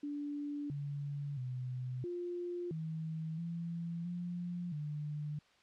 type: tone with pitch steps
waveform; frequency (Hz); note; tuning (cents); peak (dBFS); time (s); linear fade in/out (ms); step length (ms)
sine; 290.3 / 143.1 / 126.7 / 351.7 / 159.6 / 168.8 / 175.6 / 149; D4 / D3 / B2 / F4 / D#3 / E3 / F3 / D3; -20 / -45 / +45 / +12 / +44 / +41 / +10 / +25; -37; 0.03-5.39; 5; 670
effects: white hiss -67 dBFS RMS until 5.62 s + low-pass 4000 Hz 12 dB/octave